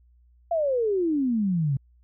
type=exponential sweep; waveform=sine; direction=down; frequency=695 to 130.9 Hz; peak=-21 dBFS; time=0.51-1.77 s; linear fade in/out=5 ms; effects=added 60 Hz sine -55 dBFS peak until 2.03 s